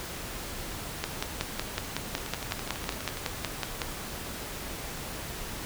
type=two click trains; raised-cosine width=0.2 ms; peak=-11 / -19 dBFS; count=16 / 13; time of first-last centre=1.04-3.818 / 2.18-3.172 s; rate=5.4 / 12.1 Hz; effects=pink hiss -38 dBFS RMS until 5.65 s